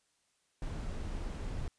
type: noise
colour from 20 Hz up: brown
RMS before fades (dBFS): -38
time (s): 0.62-1.68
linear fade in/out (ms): 2
effects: white hiss -75 dBFS RMS until 1.78 s + resampled to 22050 Hz